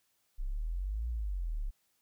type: exponential two-way sweep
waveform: sine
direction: up then down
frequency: 30.87 to 60 to 32.79 Hz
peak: -32 dBFS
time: 0.38-1.71 s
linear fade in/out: 20 ms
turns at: 1.09 s
effects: white hiss -75 dBFS RMS until 2.01 s